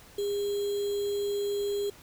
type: tone with sample-and-hold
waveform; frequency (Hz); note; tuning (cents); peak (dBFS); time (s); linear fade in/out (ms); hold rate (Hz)
sine; 405.9; G#4; -40; -27; 0.18-1.9; 5; 3675
effects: pink hiss -53 dBFS RMS until 2.02 s